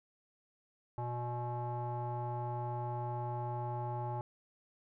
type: tone with low-pass filter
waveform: square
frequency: 121.1 Hz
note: B2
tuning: 34 cents flat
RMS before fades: -38 dBFS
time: 0.98-4.21 s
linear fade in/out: 0 ms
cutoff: 880 Hz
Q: 6
effects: none